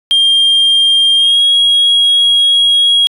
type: tone with pitch glide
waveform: sine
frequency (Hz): 3203 to 3299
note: G7 to G#7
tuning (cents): +37 to -12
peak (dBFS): -4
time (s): 0.11-3.07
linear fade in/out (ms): 0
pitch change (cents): +51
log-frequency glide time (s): 1.16-1.41
effects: tanh soft clip ceiling -5 dBFS